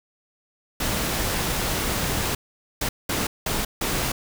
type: noise bursts at uneven times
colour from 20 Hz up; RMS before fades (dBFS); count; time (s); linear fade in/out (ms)
pink; -25; 5; 0.8-2.35 / 2.81-2.89 / 3.09-3.27 / 3.46-3.65 / 3.81-4.12; 5
effects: none